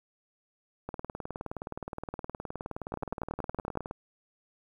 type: two click trains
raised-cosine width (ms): 1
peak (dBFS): -22 / -18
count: 59 / 10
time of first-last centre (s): 0.89-3.911 / 2.94-3.773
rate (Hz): 19.2 / 10.8
effects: 10-bit